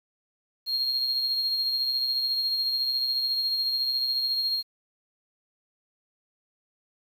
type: tone with tremolo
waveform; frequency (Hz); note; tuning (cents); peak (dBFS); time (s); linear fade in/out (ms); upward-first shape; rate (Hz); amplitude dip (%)
triangle; 4243; C8; +23; -20; 0.66-4.63; 50; triangle; 14; 45
effects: tanh soft clip ceiling -19 dBFS + 9-bit